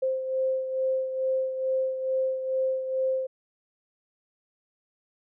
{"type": "beating tone pair", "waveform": "sine", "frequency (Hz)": [523.3, 525.6], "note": ["C5", "C5"], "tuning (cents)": [0, 8], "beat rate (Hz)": 2.3, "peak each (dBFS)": [-25, -33], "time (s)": [0.02, 3.27], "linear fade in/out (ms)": 10, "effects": []}